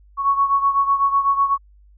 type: beating tone pair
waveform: sine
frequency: 1108.7 / 1116.7 Hz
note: C#6 / C#6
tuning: 0 / +12 cents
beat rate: 8 Hz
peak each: -16 / -21 dBFS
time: 0.17-1.58 s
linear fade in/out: 50 ms
effects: added 50 Hz sine -47 dBFS peak until 1.97 s